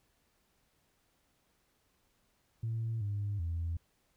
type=tone with pitch steps; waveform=sine; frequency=113.4 / 102.1 / 83.7 Hz; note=A#2 / G#2 / E2; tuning=-47 / -29 / +27 cents; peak=-31 dBFS; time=2.63-3.77 s; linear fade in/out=5 ms; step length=380 ms; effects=tanh soft clip ceiling -29 dBFS + pink hiss -74 dBFS RMS until 4.16 s